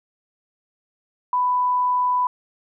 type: tone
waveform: sine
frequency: 994 Hz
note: B5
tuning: 11 cents sharp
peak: -17 dBFS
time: 1.33-2.27 s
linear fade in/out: 2 ms
effects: none